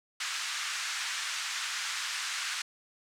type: band-pass noise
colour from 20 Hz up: pink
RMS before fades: -35 dBFS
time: 0.2-2.62 s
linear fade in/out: 5 ms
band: 1300 to 7900 Hz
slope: 24 dB/octave
effects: none